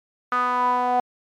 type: tone with band-pass filter sweep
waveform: sawtooth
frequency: 248.2 Hz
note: B3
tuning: 9 cents sharp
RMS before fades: -21 dBFS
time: 0.32-1 s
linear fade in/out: 2 ms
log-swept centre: 1300 to 770 Hz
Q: 6.9
effects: MP3 96 kbps